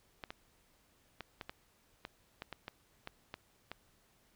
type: clicks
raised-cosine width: 0.3 ms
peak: -26 dBFS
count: 12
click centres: 0.238 / 0.305 / 1.207 / 1.412 / 1.495 / 2.051 / 2.421 / 2.527 / 2.681 / 3.074 / 3.341 / 3.716 s
effects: pink hiss -70 dBFS RMS until 4.35 s